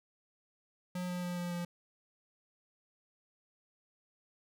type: tone with pitch steps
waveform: square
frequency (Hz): 180 / 178.55 / 177.11 / 175.69 / 174.27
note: F#3 / F3 / F3 / F3 / F3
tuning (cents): -47 / +39 / +25 / +11 / -3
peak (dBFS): -36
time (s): 0.95-1.65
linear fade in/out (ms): 5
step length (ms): 140
effects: none